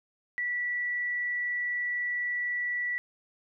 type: tone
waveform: sine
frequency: 1954 Hz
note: B6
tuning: 19 cents flat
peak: -28 dBFS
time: 0.38-2.98 s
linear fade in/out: 0 ms
effects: none